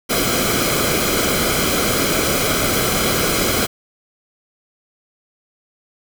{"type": "noise with comb filter", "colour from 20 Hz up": "pink", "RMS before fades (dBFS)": -18, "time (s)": [0.09, 3.67], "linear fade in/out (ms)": 20, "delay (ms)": 1.1, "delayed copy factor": -0.65, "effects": []}